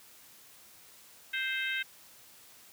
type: harmonic tone with a mistuned harmonic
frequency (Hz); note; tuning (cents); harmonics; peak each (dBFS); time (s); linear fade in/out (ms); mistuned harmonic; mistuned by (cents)
523.3; C5; 0; 3 / 4 / 5 / 6 / 7; -34 / -36 / -38 / -40 / -41; 1.33-1.83; 10; 7; +36
effects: white hiss -56 dBFS RMS until 2.72 s + high-pass 60 Hz 12 dB/octave